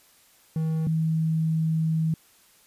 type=tone pair in turn; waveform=triangle / sine; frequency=159.4 / 160.15 Hz; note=D#3 / E3; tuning=+42 / -50 cents; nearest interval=unison; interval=8 cents; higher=second; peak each=-21 dBFS; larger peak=neither; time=0.56-0.87 / 0.87-2.14 s; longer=second; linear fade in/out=2 ms; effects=white hiss -58 dBFS RMS until 2.66 s + resampled to 32000 Hz